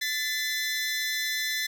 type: tone pair together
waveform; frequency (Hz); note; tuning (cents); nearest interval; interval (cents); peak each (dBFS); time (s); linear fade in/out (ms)
20% pulse; 1755.4 / 2023; A6 / B6; -5 / +41; major second; 246; -25; 0.01-1.67; 10
effects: none